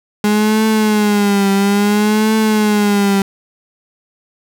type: tone with vibrato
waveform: 35% pulse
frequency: 207.7 Hz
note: G#3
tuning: in tune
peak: -9 dBFS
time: 0.24-3.22 s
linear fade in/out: 2 ms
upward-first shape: triangle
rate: 0.59 Hz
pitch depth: 100 cents each way
effects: none